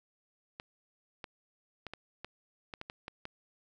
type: clicks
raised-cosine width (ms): 0.3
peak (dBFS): -25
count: 10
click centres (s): 0.599 / 1.242 / 1.867 / 1.936 / 2.246 / 2.738 / 2.814 / 2.899 / 3.081 / 3.254
effects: none